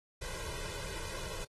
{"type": "noise with comb filter", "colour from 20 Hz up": "pink", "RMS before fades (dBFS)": -41, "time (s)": [0.21, 1.45], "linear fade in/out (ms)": 10, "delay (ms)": 2, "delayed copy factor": 0.95, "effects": ["low-pass 11000 Hz 12 dB/octave", "AAC 32 kbps"]}